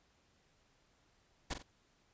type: noise with echo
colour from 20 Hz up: pink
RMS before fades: -37 dBFS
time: 1.5-1.54 s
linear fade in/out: 10 ms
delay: 44 ms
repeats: 2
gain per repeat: -8 dB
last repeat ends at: 1.628 s
effects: pink hiss -72 dBFS RMS until 2.13 s + resampled to 16000 Hz